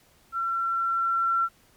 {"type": "tone with level ramp", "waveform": "sine", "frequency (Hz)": 1356, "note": "E6", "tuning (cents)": 49, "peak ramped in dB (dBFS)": [-25, -20], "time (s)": [0.32, 1.49], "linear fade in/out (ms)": 50, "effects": ["pink hiss -60 dBFS RMS until 1.76 s", "MP3 96 kbps"]}